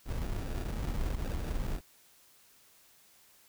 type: noise with sample-and-hold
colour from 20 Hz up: brown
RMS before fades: -34 dBFS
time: 0.05-1.81 s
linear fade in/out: 50 ms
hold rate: 1050 Hz
effects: white hiss -62 dBFS RMS until 3.48 s